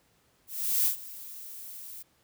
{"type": "noise with ADSR envelope", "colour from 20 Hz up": "violet", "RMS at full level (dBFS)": -24, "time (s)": [0.47, 2.03], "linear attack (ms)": 380, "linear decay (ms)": 110, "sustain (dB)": -19, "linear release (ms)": 12, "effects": ["pink hiss -67 dBFS RMS until 2.23 s", "high-pass 60 Hz 12 dB/octave"]}